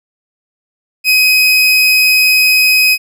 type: tone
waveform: 30% pulse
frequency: 2521 Hz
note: D#7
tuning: 22 cents sharp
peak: -4 dBFS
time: 1.04-2.98 s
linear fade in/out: 50 ms
effects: none